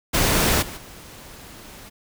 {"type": "noise with level steps", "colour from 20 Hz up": "pink", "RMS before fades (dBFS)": [-19, -35, -42], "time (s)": [0.13, 1.9], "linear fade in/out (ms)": 20, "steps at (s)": [0.61, 0.76], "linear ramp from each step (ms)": 20, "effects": []}